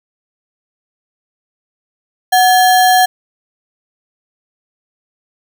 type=tone with sample-and-hold; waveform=sine; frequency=740 Hz; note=F#5; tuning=in tune; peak=-6 dBFS; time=2.32-3.06 s; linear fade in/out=10 ms; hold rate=2450 Hz; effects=none